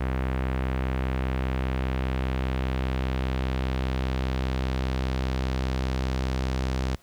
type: tone with low-pass filter sweep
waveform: sawtooth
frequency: 65 Hz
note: C2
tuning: 11 cents flat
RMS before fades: -27 dBFS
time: 0-6.96 s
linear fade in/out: 10 ms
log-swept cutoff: 2100 to 5700 Hz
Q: 1.2
effects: pink hiss -58 dBFS RMS until 7.02 s